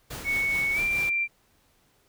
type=noise with tremolo; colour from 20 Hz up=pink; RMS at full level=-36 dBFS; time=0.1-1.1 s; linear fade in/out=10 ms; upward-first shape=triangle; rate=4.7 Hz; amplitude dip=50%
type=tone with pitch glide; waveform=sine; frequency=2217 to 2362 Hz; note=C#7 to D7; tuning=0 to +9 cents; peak=-23 dBFS; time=0.24-1.28 s; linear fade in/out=50 ms; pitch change=+109 cents; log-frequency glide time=0.74-0.8 s
effects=pink hiss -65 dBFS RMS until 2.08 s